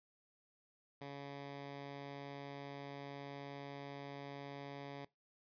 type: tone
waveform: 10% pulse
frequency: 140.8 Hz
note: C#3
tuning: 27 cents sharp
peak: -38 dBFS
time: 1.01-5.05 s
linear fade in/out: 5 ms
effects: noise-tail reverb RT60 0.2 s tail -21 dB re dry + resampled to 11025 Hz